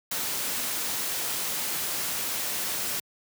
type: noise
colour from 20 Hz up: white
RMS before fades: -30 dBFS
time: 0.11-3 s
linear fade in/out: 5 ms
effects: high-pass 100 Hz 12 dB/octave